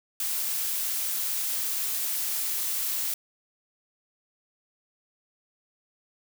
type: noise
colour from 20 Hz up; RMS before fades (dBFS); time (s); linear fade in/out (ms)
blue; -29; 0.2-3.14; 2
effects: none